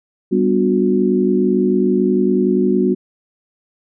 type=chord; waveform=sine; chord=G major seventh; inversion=none; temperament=equal with one note detuned; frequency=196 / 246.9 / 293.7 / 364.1 Hz; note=G3 / B3 / D4 / F#4; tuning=0 / 0 / 0 / -28 cents; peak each=-17 / -18 / -22 / -16 dBFS; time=0.31-2.95 s; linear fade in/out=20 ms; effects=none

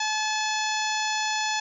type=harmonic tone; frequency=861 Hz; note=A5; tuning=38 cents flat; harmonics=1 / 2 / 3 / 4 / 5 / 6 / 7 / 8; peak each=-28 / -31 / -33 / -34 / -35 / -36 / -36 / -37 dBFS; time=0-1.6 s; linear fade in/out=5 ms; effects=none

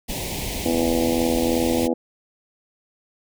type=band-stop noise; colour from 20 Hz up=pink; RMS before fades=-28 dBFS; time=0.08-1.88 s; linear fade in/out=20 ms; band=910 to 2000 Hz; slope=48 dB/octave
type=harmonic tone; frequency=82.9 Hz; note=E2; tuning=10 cents sharp; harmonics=3 / 4 / 5 / 6 / 7 / 8 / 9 / 10; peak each=-23 / -24 / -35 / -24 / -33 / -33 / -36 / -35 dBFS; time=0.65-1.94 s; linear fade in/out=10 ms
effects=none

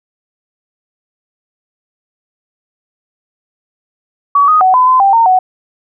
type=tone with pitch steps; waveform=sine; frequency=1135 / 1247 / 748 / 1010 / 1024 / 787 / 916 / 743 Hz; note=C#6 / D#6 / F#5 / B5 / C6 / G5 / A#5 / F#5; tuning=+41 / +3 / +19 / +39 / -38 / +7 / -31 / +7 cents; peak=-5 dBFS; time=4.35-5.39 s; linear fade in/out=5 ms; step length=130 ms; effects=none

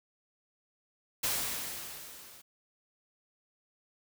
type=noise with level ramp; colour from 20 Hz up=white; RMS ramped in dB=-30 to -54 dBFS; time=1.23-2.42 s; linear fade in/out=10 ms; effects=none

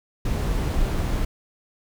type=noise; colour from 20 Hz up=brown; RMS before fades=-23 dBFS; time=0.25-1.25 s; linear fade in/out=5 ms; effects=none

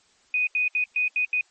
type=tone bursts at uneven times; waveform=sine; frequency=2489 Hz; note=D#7; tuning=in tune; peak=-20 dBFS; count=6; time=0.34-0.47 / 0.55-0.68 / 0.75-0.84 / 0.96-1.08 / 1.16-1.25 / 1.33-1.41 s; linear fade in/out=2 ms; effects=white hiss -61 dBFS RMS until 1.5 s + MP3 32 kbps

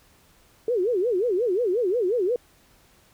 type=tone with vibrato; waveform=sine; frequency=420.7 Hz; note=G#4; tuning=22 cents sharp; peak=-20 dBFS; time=0.68-2.36 s; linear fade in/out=2 ms; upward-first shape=sine; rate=5.6 Hz; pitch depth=300 cents each way; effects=pink hiss -58 dBFS RMS until 3.13 s

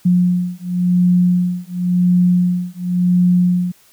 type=beating tone pair; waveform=sine; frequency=178.3 / 179.23 Hz; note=F3 / F3; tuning=+36 / +45 cents; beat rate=0.93 Hz; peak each=-15 dBFS; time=0.05-3.72 s; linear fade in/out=10 ms; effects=white hiss -51 dBFS RMS until 3.92 s

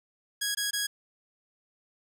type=tone bursts; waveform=10% pulse; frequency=1656 Hz; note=G#6; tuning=5 cents flat; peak=-19 dBFS; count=3; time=0.41-0.87 s; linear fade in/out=10 ms; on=140 ms; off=20 ms; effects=none

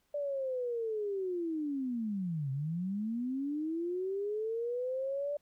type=linear two-way sweep; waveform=sine; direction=down then up; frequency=587.3 to 130.81 to 587.3 Hz; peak=-32 dBFS; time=0.14-5.37 s; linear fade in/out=5 ms; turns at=2.51 s; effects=pink hiss -75 dBFS RMS until 5.41 s

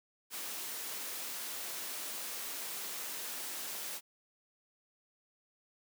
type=high-pass noise; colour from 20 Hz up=white; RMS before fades=-41 dBFS; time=0.3-4.01 s; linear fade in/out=50 ms; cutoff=240 Hz; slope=12 dB/octave; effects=none

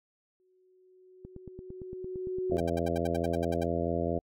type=tone with exponential growth; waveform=sine; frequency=370 Hz; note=F#4; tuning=in tune; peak=-27 dBFS; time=0.4-2.57 s; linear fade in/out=0 ms; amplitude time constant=470 ms
type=click train; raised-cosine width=3 ms; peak=-30 dBFS; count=13; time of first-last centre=1.25-2.612 s; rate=8.81 Hz
type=harmonic tone; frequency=84.6 Hz; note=E2; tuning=45 cents sharp; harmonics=1 / 2 / 3 / 4 / 5 / 6 / 7 / 8; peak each=-36 / -36 / -36 / -36 / -36 / -36 / -36 / -36 dBFS; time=2.51-4.19 s; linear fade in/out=5 ms
type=tone bursts; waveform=sawtooth; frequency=784 Hz; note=G5; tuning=in tune; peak=-33 dBFS; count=12; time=2.58-3.637 s; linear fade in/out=5 ms; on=23 ms; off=71 ms
effects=AAC 64 kbps

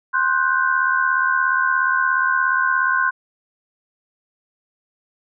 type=tone cluster; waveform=sine; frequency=1052 / 1474 / 1551 Hz; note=C6 / F#6 / G6; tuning=+9 / -7 / -19 cents; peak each=-20 dBFS; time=0.13-3.11 s; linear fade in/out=20 ms; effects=none

